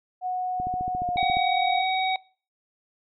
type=tone with pitch glide; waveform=sine; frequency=734 to 715.2 Hz; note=F#5 to F5; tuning=-14 to +41 cents; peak=-25 dBFS; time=0.21-1.84 s; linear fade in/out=50 ms; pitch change=-45 cents; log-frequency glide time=0.98-1.05 s
type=click train; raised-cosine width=3 ms; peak=-23 dBFS; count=12; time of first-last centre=0.6-1.369 s; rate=14.3 Hz
type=harmonic tone; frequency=754 Hz; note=F#5; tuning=32 cents sharp; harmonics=1 / 3 / 5; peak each=-24 / -29 / -31 dBFS; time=1.17-2.16 s; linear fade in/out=2 ms
effects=noise-tail reverb RT60 0.4 s tail -23 dB re dry